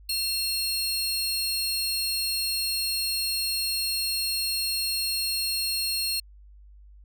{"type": "tone pair together", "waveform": "sawtooth", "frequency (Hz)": [2700, 4280], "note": ["E7", "C8"], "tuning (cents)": [41, 38], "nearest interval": "minor sixth", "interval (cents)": 797, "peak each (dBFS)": [-32, -23], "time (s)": [0.09, 6.2], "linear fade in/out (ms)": 5, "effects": ["added 50 Hz sine -47 dBFS peak until 7.04 s"]}